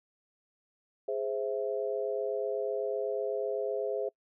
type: chord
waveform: sine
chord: Ab augmented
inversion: none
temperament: equal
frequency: 415.3 / 523.3 / 659.3 Hz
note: Ab4 / C5 / E5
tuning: 0 / 0 / 0 cents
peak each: -33 / -34 / -36 dBFS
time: 1.08-4.09 s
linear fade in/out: 5 ms
effects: noise-tail reverb RT60 0.1 s tail -26 dB re dry